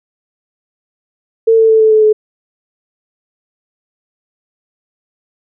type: tone with pitch steps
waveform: sine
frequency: 450.7 / 446.3 / 441.9 / 437.6 / 433.3 / 429.1 Hz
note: A4 / A4 / A4 / A4 / A4 / A4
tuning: +42 / +25 / +7 / -9 / -27 / -43 cents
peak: -5 dBFS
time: 1.47-2.13 s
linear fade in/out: 10 ms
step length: 110 ms
effects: none